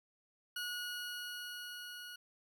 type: tone with level ramp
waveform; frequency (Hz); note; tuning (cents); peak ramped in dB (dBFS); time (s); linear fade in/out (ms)
20% pulse; 1453; F#6; -32; -33 to -42; 0.56-2.16; 5
effects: none